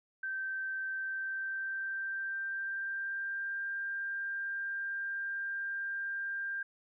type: tone with pitch glide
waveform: sine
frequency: 1554 to 1592.2 Hz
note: G6 to G6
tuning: -16 to +27 cents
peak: -34 dBFS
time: 0.23-6.63 s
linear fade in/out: 5 ms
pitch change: +43 cents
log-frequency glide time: 0.88-3.65 s
effects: none